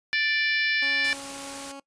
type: harmonic tone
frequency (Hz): 587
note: D5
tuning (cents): -1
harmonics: 3 / 4 / 5 / 6 / 7 / 8 / 9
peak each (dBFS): -25 / -27 / -35 / -35 / -36 / -38 / -35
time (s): 0.13-1.13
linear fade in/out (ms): 0
type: tone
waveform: 15% pulse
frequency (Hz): 276.6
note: C#4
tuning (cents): -4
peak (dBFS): -32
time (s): 0.82-1.8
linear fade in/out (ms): 5
type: noise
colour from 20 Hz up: white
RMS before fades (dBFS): -38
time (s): 1.04-1.72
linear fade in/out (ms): 5
effects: noise-tail reverb RT60 0.1 s tail -22 dB re dry + resampled to 22050 Hz